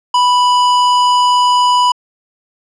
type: tone with hard clipping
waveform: sine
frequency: 987.8 Hz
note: B5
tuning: in tune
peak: -10 dBFS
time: 0.14-1.92 s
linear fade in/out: 5 ms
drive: 14 dB
effects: low-pass 8000 Hz 12 dB/octave